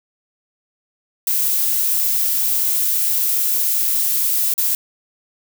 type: noise with dropouts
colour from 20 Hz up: violet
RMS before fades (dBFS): -18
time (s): 1.27-4.75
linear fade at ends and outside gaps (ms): 2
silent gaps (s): 4.539-4.579
effects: none